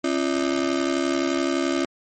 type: ring-modulated tone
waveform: 35% pulse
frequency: 306.7 Hz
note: D#4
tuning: 25 cents flat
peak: -16 dBFS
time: 0.04-1.85 s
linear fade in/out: 2 ms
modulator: 35.8 Hz
effects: MP3 32 kbps